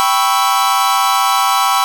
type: chord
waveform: 45% pulse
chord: C# half-diminished seventh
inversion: second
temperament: equal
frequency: 784 / 987.8 / 1108.7 / 1318.5 Hz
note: G5 / B5 / C#6 / E6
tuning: 0 / 0 / 0 / 0 cents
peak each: -17 dBFS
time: 0-1.84 s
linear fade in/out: 0 ms
effects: none